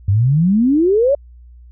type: exponential sweep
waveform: sine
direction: up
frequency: 93.1 to 587.3 Hz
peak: -10 dBFS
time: 0.08-1.15 s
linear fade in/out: 5 ms
effects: added 60 Hz sine -38 dBFS peak until 1.71 s